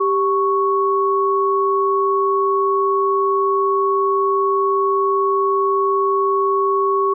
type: tone pair together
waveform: sine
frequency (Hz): 392.6 / 1108.7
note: G4 / C#6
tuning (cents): +3 / 0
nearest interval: octave + tritone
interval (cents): 1797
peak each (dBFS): -17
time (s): 0-7.14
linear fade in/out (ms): 10
effects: none